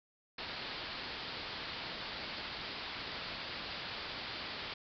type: low-pass noise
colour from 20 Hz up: white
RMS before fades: -43 dBFS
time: 0.38-4.74 s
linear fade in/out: 5 ms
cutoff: 4900 Hz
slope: 96 dB/octave
effects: none